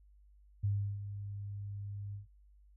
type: tone with ADSR envelope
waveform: sine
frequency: 101.1 Hz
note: G#2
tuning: 46 cents flat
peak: -28 dBFS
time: 0.63-2.27 s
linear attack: 14 ms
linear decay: 340 ms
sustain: -11 dB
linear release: 130 ms
effects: added 50 Hz sine -59 dBFS peak until 2.76 s